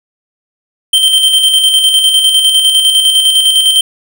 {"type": "tone with tremolo", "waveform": "square", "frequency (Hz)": 3126, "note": "G7", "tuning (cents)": -6, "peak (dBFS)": -5, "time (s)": [0.93, 3.81], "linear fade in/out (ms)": 5, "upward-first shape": "square", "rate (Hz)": 9.9, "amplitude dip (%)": 40, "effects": []}